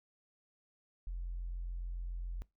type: tone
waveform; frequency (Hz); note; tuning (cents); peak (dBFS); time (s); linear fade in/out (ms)
sine; 43.56; F1; -4; -36; 1.07-2.42; 0
effects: noise-tail reverb RT60 0.2 s tail -22 dB re dry + tanh soft clip ceiling -33 dBFS